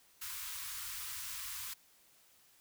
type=band-stop noise; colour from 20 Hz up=white; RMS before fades=-43 dBFS; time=0.21-1.74 s; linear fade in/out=10 ms; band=110 to 940 Hz; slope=96 dB/octave; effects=white hiss -66 dBFS RMS until 2.6 s